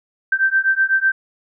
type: beating tone pair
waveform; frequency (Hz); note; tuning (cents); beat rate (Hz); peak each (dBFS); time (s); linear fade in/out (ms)
sine; 1557 / 1565; G6 / G6; -12 / -3; 8; -17; 0.32-1.12; 5
effects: none